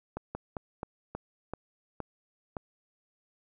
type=slowing click train; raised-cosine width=1 ms; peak=-21 dBFS; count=8; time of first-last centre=0.17-2.568 s; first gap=180 ms; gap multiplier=1.21; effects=none